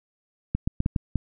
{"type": "clicks", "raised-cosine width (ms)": 5, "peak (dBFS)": -11, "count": 6, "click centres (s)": [0.55, 0.675, 0.804, 0.861, 0.962, 1.157], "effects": []}